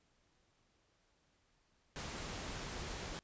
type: noise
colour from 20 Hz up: pink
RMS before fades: -44 dBFS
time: 1.96-3.19 s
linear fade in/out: 0 ms
effects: pink hiss -75 dBFS RMS until 3.23 s + resampled to 16000 Hz